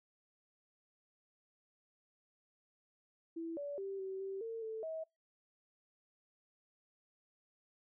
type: tone with pitch steps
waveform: sine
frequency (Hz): 330.4 / 574 / 390.8 / 382.3 / 387.8 / 453.9 / 442 / 641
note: E4 / D5 / G4 / G4 / G4 / A#4 / A4 / E5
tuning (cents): +4 / -40 / -5 / -43 / -19 / -46 / +8 / -49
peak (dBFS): -39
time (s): 3.36-5.04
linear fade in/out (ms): 10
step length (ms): 210
effects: noise-tail reverb RT60 0.2 s tail -24 dB re dry